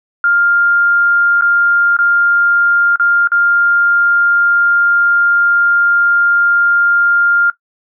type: tone with dropouts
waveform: sine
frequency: 1401 Hz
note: F6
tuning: 5 cents sharp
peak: -8 dBFS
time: 0.24-7.5 s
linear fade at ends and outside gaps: 2 ms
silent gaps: 1.411-1.421 / 1.967-1.988 / 2.959-2.997 / 3.274-3.318 s
effects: noise-tail reverb RT60 0.1 s tail -17 dB re dry